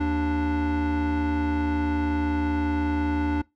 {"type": "tone pair together", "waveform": "square", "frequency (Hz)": [77.78, 293.7], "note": ["D#2", "D4"], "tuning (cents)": [0, 0], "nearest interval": "octave + major seventh", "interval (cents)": 2300, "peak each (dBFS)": [-28, -24], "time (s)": [0, 3.42], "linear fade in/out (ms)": 10, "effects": ["noise-tail reverb RT60 0.2 s tail -22 dB re dry", "low-pass 2000 Hz 12 dB/octave"]}